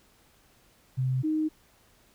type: tone pair in turn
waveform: sine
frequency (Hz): 129.6 / 311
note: C3 / D#4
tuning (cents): -16 / -1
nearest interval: octave + minor third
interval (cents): 1515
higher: second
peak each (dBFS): -24 / -24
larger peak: neither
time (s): 0.97-1.23 / 1.23-1.49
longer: neither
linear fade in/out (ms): 20
effects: pink hiss -62 dBFS RMS until 2.14 s